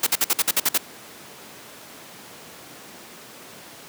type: noise bursts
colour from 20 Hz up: white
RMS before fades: -19 dBFS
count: 9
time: 0.03-0.778 s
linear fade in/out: 5 ms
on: 36 ms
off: 53 ms
effects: pink hiss -42 dBFS RMS until 3.88 s + high-pass 200 Hz 12 dB/octave